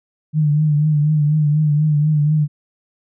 sine tone with vibrato, 150.8 Hz, D3, 46 cents sharp, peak -12 dBFS, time 0.33-2.48 s, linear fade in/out 50 ms, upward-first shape triangle, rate 4.1 Hz, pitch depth 60 cents each way, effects none

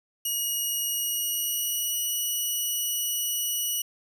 5% pulse tone with pitch glide, 2888 to 2930 Hz, F#7 to F#7, -43 to -18 cents, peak -18 dBFS, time 0.25-3.82 s, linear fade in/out 5 ms, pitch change +25 cents, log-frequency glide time 0.9-2.15 s, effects none

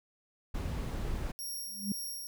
brown noise, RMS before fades -35 dBFS, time 0.54-1.32 s, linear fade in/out 10 ms
10% pulse tone with tremolo, 5588 Hz, F8, in tune, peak -31 dBFS, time 1.39-2.27 s, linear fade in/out 0 ms, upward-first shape sine, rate 2 Hz, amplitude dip 35%
sine tone with exponential growth, 202 Hz, G#3, 48 cents flat, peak -27 dBFS, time 1.67-1.92 s, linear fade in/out 2 ms, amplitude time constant 53 ms
effects none

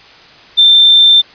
sine tone, 3571 Hz, A7, 25 cents sharp, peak -3 dBFS, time 0.57-1.22 s, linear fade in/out 20 ms, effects white hiss -39 dBFS RMS until 1.34 s + resampled to 11025 Hz

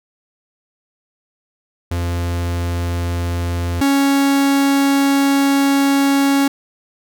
45% pulse tone pair in turn, 86.5 / 277.3 Hz, F2 / C#4, -16 / +1 cents, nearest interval octave + minor sixth, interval 2017 cents, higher second, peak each -18 / -12 dBFS, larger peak second, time 1.91-3.81 / 3.81-6.48 s, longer second, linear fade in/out 5 ms, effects none

